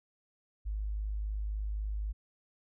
sine tone, 51.9 Hz, G#1, in tune, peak -32 dBFS, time 0.65-2.13 s, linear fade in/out 20 ms, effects none

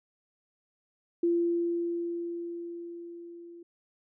sine tone with level ramp, 342.3 Hz, F4, 35 cents flat, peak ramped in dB -22 to -45 dBFS, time 1.23-3.63 s, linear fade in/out 5 ms, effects none

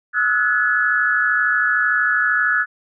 sine tone cluster, 1274 / 1327 / 1465 / 1707 Hz, D#6 / E6 / F#6 / G#6, +41 / +11 / -18 / +47 cents, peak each -27 / -26 / -18 / -18 dBFS, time 0.13-2.66 s, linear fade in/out 50 ms, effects none

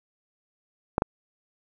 clicks, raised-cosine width 1 ms, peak -7 dBFS, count 2, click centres 0.981 / 1.021 s, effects none

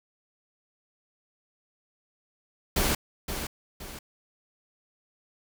pink noise with echo, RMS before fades -25 dBFS, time 2.76-2.95 s, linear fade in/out 5 ms, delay 520 ms, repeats 2, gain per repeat -8 dB, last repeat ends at 3.99 s, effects none

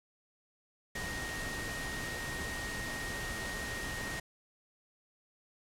sine tone in noise, 1864.7 Hz, A#6, in tune, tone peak -40 dBFS, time 0.95-4.2 s, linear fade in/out 5 ms, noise pink, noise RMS -40 dBFS, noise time 0.95-4.2 s, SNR -3 dB, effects low-pass 11000 Hz 12 dB/octave

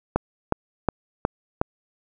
click train, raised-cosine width 1 ms, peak -5 dBFS, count 5, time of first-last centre 0.16-1.615 s, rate 2.75 Hz, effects none

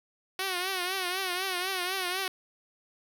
5% pulse tone with vibrato, 370 Hz, F#4, in tune, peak -18 dBFS, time 0.39-2.28 s, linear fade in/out 2 ms, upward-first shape triangle, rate 4 Hz, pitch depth 100 cents each way, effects none

